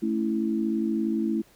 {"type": "chord", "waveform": "sine", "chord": "A major", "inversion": "none", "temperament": "equal", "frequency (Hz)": [220, 277.2, 329.6], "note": ["A3", "C#4", "E4"], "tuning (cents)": [0, 0, 0], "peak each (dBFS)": [-26, -32, -27], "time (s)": [0.02, 1.42], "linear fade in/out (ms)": 10, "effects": ["pink hiss -58 dBFS RMS until 1.55 s"]}